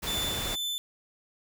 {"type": "noise", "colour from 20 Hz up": "pink", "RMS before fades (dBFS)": -34, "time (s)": [0.02, 0.56], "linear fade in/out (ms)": 20}
{"type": "tone with tremolo", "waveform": "40% pulse", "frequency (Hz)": 3520, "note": "A7", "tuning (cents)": 0, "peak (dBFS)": -28, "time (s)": [0.07, 0.78], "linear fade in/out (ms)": 0, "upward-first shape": "sine", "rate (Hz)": 2.1, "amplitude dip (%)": 45}
{"effects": []}